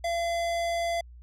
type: tone with hard clipping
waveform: sine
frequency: 681 Hz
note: F5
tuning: 44 cents flat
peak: -28 dBFS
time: 0.04-1.01 s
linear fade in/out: 5 ms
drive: 18 dB
effects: added 60 Hz sine -45 dBFS peak until 1.22 s